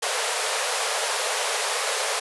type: band-pass noise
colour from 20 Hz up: pink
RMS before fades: -26 dBFS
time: 0.02-2.2 s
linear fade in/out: 10 ms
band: 430 to 11000 Hz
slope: 96 dB/octave
effects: none